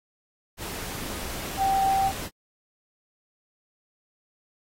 sine tone in noise, 777 Hz, G5, 16 cents flat, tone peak -20 dBFS, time 1.57-2.12 s, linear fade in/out 50 ms, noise pink, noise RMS -35 dBFS, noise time 0.57-2.3 s, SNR +12 dB, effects AAC 48 kbps

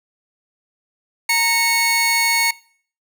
sawtooth tone pair together, 926.2 / 2203 Hz, A#5 / C#7, -11 / -11 cents, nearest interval octave + minor third, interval 1500 cents, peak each -18 / -12 dBFS, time 1.29-2.51 s, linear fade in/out 5 ms, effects noise-tail reverb RT60 0.5 s tail -22 dB re dry

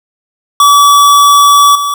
square tone with level steps, 1146 Hz, D6, 43 cents flat, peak -3 / -12 dBFS, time 0.6-1.94 s, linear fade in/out 2 ms, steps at 1.75 s, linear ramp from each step 5 ms, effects none

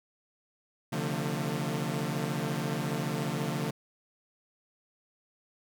sawtooth tone cluster, 134.4 / 148.8 / 175.3 / 225.3 Hz, C3 / D3 / F3 / A3, +47 / +23 / +7 / +41 cents, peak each -33 / -30 / -32 / -32 dBFS, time 0.92-3.71 s, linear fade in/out 10 ms, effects none

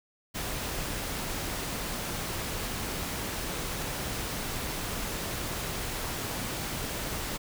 pink noise, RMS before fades -34 dBFS, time 0.34-7.38 s, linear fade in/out 20 ms, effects none

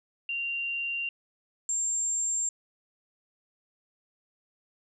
sine tone pair in turn, 2771 / 7398 Hz, F7 / A#8, -14 / -14 cents, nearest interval octave + perfect fourth, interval 1700 cents, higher second, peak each -29 / -26 dBFS, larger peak second, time 0.29-1.09 / 1.69-2.49 s, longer neither, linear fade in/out 2 ms, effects none

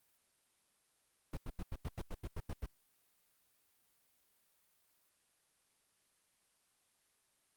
brown noise bursts, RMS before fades -40 dBFS, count 11, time 1.33-2.662 s, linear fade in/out 5 ms, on 42 ms, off 87 ms, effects white hiss -75 dBFS RMS until 7.56 s + Opus 32 kbps

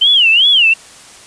sine tone with vibrato, 2998 Hz, F#7, 22 cents sharp, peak -6 dBFS, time 0.01-0.74 s, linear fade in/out 10 ms, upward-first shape sine, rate 2.6 Hz, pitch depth 230 cents each way, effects white hiss -38 dBFS RMS until 1.26 s + resampled to 22050 Hz

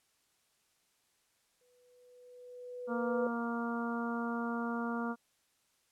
sine tone with exponential growth, 494.2 Hz, B4, 1 cent sharp, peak -29 dBFS, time 1.61-3.27 s, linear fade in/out 2 ms, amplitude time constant 360 ms
harmonic tone, 234.3 Hz, A#3, 9 cents sharp, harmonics 1 / 2 / 3 / 4 / 5 / 6, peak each -35 / -42 / -44 / -44 / -43 / -43 dBFS, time 2.87-5.16 s, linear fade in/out 50 ms
effects white hiss -74 dBFS RMS until 5.91 s + low-pass 11000 Hz 12 dB/octave

